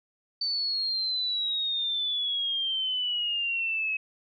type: exponential sweep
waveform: sine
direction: down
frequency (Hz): 4559 to 2558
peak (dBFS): -26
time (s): 0.41-3.97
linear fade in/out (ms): 5
effects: none